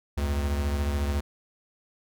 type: beating tone pair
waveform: square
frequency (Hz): 71.6 / 85.6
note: D2 / F2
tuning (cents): -43 / -34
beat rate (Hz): 14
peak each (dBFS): -26 / -34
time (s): 0.17-1.21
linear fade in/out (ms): 10
effects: none